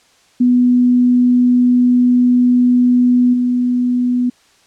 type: tone with level steps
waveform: sine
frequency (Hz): 246.9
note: B3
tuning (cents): 0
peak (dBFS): -8 / -12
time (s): 0.4-4.3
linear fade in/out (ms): 10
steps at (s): 3.33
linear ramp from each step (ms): 10
effects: white hiss -52 dBFS RMS until 4.66 s + low-pass 7000 Hz 12 dB/octave